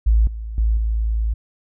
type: tone with level steps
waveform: sine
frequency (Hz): 55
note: A1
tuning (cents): 0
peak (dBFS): -11 / -26 / -14 / -17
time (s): 0.06-1.34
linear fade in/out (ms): 10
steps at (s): 0.27 / 0.58 / 0.77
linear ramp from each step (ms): 2
effects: none